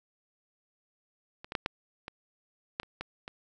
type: clicks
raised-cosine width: 0.3 ms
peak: -27 / -21 / -12 / -13 / -23 / -14 / -30 / -20 / -24 dBFS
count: 9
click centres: 1.445 / 1.521 / 1.552 / 1.661 / 2.081 / 2.799 / 2.832 / 3.01 / 3.279 s
effects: none